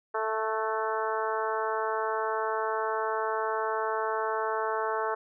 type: harmonic tone with a mistuned harmonic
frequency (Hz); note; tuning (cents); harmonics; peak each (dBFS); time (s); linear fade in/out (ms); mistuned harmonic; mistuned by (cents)
220; A3; 0; 2 / 3 / 4 / 5 / 6 / 7 / 8; -32 / -35 / -33 / -34 / -36 / -38 / -44; 0.14-5.15; 10; 7; -21
effects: none